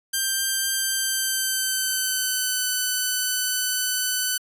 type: tone with pitch glide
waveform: 5% pulse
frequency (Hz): 1576 to 1504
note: G6 to F#6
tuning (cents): +9 to +28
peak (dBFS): -11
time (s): 0.13-4.38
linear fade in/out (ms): 10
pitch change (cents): -81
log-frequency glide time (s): 0.84-2.69
effects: resampled to 32000 Hz